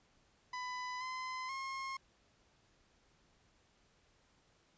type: tone with pitch steps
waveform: 30% pulse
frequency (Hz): 999 / 1026 / 1074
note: B5 / C6 / C6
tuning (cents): +20 / -34 / +45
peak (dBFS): -37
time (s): 0.53-1.97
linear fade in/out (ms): 5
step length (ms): 480
effects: pink hiss -71 dBFS RMS until 4.77 s + resampled to 16000 Hz